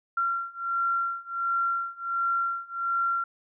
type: beating tone pair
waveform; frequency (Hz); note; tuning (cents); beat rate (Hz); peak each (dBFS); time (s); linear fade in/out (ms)
sine; 1371 / 1372.4; F6 / F6; -32 / -31; 1.4; -29 / -28; 0.17-3.24; 5
effects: none